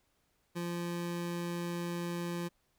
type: tone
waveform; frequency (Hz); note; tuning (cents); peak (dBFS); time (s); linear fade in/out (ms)
25% pulse; 172.9; F3; -17; -31; 0.55-2.49; 20
effects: pink hiss -75 dBFS RMS until 2.78 s